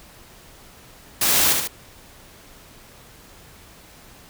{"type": "noise with echo", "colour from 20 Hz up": "white", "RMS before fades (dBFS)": -19, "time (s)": [1.21, 1.53], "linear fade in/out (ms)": 5, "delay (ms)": 73, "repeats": 2, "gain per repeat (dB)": -4, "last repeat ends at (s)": 1.676, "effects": ["pink hiss -47 dBFS RMS until 4.29 s"]}